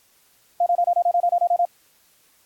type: tone bursts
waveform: sine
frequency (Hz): 698.5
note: F5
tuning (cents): 0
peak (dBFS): -15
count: 12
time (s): 0.6-1.653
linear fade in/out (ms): 5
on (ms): 63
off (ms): 27
effects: white hiss -59 dBFS RMS until 2.45 s + AAC 64 kbps